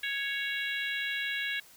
harmonic tone, 554.4 Hz, C#5, in tune, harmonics 3 / 4 / 5 / 6 / 7, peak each -34 / -36 / -38 / -40 / -41 dBFS, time 0.03-1.6 s, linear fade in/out 5 ms, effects white hiss -56 dBFS RMS until 1.76 s

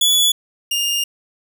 sawtooth tone pair in turn, 3421 / 2821 Hz, A7 / F7, -49 / +17 cents, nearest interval minor third, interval 334 cents, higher first, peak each -9 / -14 dBFS, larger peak first, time 0.01-0.32 / 0.71-1.04 s, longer second, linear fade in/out 5 ms, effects none

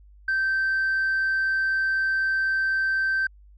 sine tone, 1556 Hz, G6, 13 cents flat, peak -19 dBFS, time 0.28-3.27 s, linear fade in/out 5 ms, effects tanh soft clip ceiling -19 dBFS + added 50 Hz sine -48 dBFS peak until 3.57 s

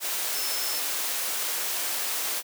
sine tone in noise, 5274 Hz, E8, in tune, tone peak -33 dBFS, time 0.32-0.82 s, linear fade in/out 50 ms, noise white, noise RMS -29 dBFS, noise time 0-2.43 s, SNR -7 dB, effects high-pass 400 Hz 12 dB/octave

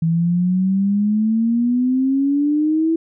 sine exponential sweep, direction up, 162 to 329.6 Hz, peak -14 dBFS, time 0.02-2.96 s, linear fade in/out 5 ms, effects none

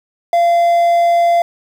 triangle tone with quantisation, 687 Hz, F5, 29 cents flat, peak -7 dBFS, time 0.33-1.42 s, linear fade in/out 2 ms, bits 6, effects none

